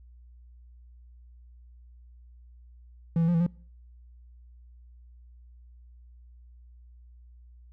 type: tone with pitch steps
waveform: triangle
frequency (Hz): 166.6 / 165.1 / 174.3 / 165.3 / 174.4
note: E3 / E3 / F3 / E3 / F3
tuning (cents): +19 / +3 / -3 / +5 / -2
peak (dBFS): -19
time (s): 3.16-3.465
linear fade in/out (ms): 2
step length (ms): 61
effects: noise-tail reverb RT60 0.5 s tail -24 dB re dry + added 60 Hz sine -49 dBFS peak until 7.72 s